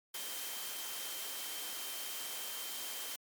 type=tone in noise; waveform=sine; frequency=3136 Hz; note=G7; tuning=in tune; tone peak=-48 dBFS; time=0.14-3.16 s; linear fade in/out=5 ms; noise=white; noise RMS=-42 dBFS; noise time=0.14-3.16 s; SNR=-9 dB; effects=high-pass 300 Hz 12 dB/octave + MP3 96 kbps